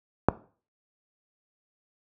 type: click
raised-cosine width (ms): 1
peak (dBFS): -3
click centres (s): 0.286
effects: noise-tail reverb RT60 0.4 s tail -17 dB re dry + high-pass 60 Hz 12 dB/octave